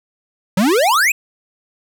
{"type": "exponential sweep", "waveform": "square", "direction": "up", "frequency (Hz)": [174.61, 2637], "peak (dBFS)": -12, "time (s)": [0.57, 1.12], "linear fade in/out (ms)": 5, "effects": []}